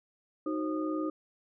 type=tone cluster; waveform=sine; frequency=310.1 / 369.6 / 534 / 1228 Hz; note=D#4 / F#4 / C5 / D#6; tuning=-6 / -2 / +35 / -23 cents; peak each=-31 / -38 / -39 / -40 dBFS; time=0.46-1.1 s; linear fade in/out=5 ms; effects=none